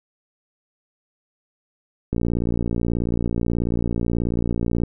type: click train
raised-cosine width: 3 ms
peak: -10 dBFS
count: 159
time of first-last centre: 2.13-4.835 s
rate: 58.4 Hz
effects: none